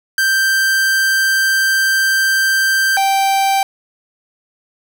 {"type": "tone pair in turn", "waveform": "45% pulse", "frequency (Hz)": [1568, 781.7], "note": ["G6", "G5"], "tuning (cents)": [0, -5], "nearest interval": "octave", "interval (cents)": 1205, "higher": "first", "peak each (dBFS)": -12, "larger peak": "neither", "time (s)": [[0.18, 2.97], [2.97, 3.63]], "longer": "first", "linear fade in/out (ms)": 2, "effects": []}